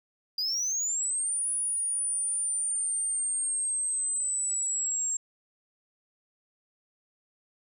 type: linear two-way sweep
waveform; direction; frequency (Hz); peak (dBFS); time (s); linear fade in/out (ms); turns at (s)
sine; up then down; 4797 to 9790 to 7470; -24; 0.38-5.17; 5; 1.48
effects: tanh soft clip ceiling -26 dBFS